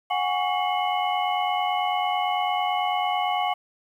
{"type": "tone cluster", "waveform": "sine", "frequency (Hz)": [729, 818, 1121, 2160, 2968], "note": ["F#5", "G#5", "C#6", "C#7", "F#7"], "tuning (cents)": [-26, -26, 19, -45, 5], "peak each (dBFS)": [-25, -27, -30, -33, -33], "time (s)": [0.1, 3.54], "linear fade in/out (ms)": 10, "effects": ["9-bit"]}